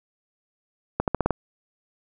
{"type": "accelerating click train", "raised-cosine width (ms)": 1, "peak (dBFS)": -7, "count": 6, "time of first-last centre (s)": [1, 1.307], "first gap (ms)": 78, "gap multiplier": 0.88, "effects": []}